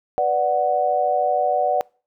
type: chord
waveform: sine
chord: B minor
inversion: none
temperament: equal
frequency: 493.9 / 587.3 / 740 Hz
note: B4 / D5 / F#5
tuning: 0 / 0 / 0 cents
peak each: -25 / -21 / -19 dBFS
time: 0.18-1.81 s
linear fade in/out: 0 ms
effects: noise-tail reverb RT60 0.4 s tail -26 dB re dry